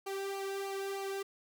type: tone with flanger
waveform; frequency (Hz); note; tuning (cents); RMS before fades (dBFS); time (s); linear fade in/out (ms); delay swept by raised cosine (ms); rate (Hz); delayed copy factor
sawtooth; 392; G4; 0; -38; 0.06-1.23; 10; 0.55 to 1.65; 3.2; -0.75
effects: none